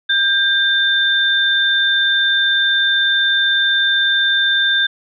sine tone pair together, 1594 / 3578 Hz, G6 / A7, +28 / +28 cents, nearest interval octave + major second, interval 1400 cents, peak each -15 dBFS, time 0.09-4.87 s, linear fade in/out 10 ms, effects none

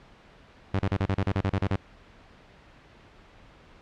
sawtooth tone bursts, 97.3 Hz, G2, 12 cents flat, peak -19 dBFS, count 12, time 0.74-1.759 s, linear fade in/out 0 ms, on 51 ms, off 37 ms, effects pink hiss -53 dBFS RMS until 3.81 s + low-pass 3000 Hz 12 dB/octave

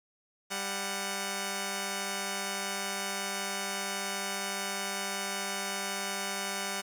5% pulse tone pair together, 197.44 / 739 Hz, G3 / F#5, +13 / -2 cents, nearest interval octave + major seventh, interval 2285 cents, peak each -24 dBFS, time 0.5-6.82 s, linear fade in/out 20 ms, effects none

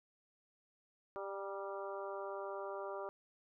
harmonic tone with a mistuned harmonic, 197.3 Hz, G3, 11 cents sharp, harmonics 2 / 3 / 4 / 5 / 6 / 7, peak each -45 / -45 / -50 / -50 / -49 / -54 dBFS, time 1.16-3.09 s, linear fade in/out 0 ms, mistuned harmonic 5, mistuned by -37 cents, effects none

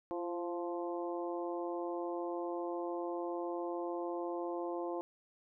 harmonic tone with a mistuned harmonic, 174.61 Hz, F3, in tune, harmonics 2 / 3 / 4 / 5 / 6, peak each -38 / -42 / -44 / -46 / -48 dBFS, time 0.11-5.01 s, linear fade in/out 0 ms, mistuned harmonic 2, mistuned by -29 cents, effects none

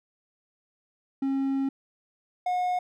triangle tone pair in turn, 271.1 / 723.8 Hz, C#4 / F#5, -38 / -38 cents, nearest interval octave + perfect fourth, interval 1700 cents, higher second, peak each -22 dBFS, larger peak neither, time 1.22-1.69 / 2.46-2.79 s, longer first, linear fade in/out 5 ms, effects none

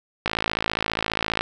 click train, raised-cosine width 0.3 ms, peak -6 dBFS, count 64, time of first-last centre 0.26-1.41 s, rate 54.8 Hz, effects none

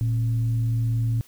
sine tone with frequency modulation, 115 Hz, A#2, 23 cents flat, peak -20 dBFS, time 0.01-1.21 s, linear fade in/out 0 ms, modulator 154 Hz, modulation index 0.25, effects white hiss -54 dBFS RMS until 1.27 s

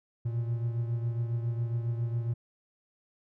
triangle beating tone pair, 116.54 / 123.84 Hz, A#2 / B2, 0 / +5 cents, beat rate 7.3 Hz, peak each -27 / -35 dBFS, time 0.25-2.34 s, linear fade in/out 10 ms, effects none

